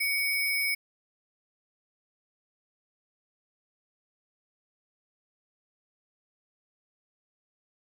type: tone with sample-and-hold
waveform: sine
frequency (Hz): 2243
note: C#7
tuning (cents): +20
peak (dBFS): -25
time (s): 0-0.75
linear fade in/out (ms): 10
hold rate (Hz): 7350
effects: none